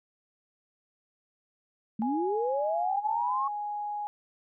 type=linear sweep; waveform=sine; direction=up; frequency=207.7 to 1107 Hz; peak=-27 dBFS; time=1.99-3.48 s; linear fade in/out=5 ms
type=tone; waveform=sine; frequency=830.6 Hz; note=G#5; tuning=in tune; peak=-31 dBFS; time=2.02-4.07 s; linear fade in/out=0 ms
effects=none